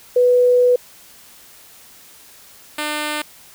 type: tone pair in turn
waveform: sine / 5% pulse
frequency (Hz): 493.9 / 300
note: B4 / D4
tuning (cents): 0 / +37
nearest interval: major sixth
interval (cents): 863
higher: first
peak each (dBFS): -10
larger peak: neither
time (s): 0.16-0.76 / 2.78-3.22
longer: first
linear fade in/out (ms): 5
effects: white hiss -45 dBFS RMS until 3.54 s